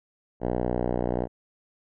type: tone with low-pass filter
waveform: 5% pulse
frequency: 60.9 Hz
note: B1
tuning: 24 cents flat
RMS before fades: -27 dBFS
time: 0.4-1.28 s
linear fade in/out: 50 ms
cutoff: 710 Hz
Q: 1
effects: none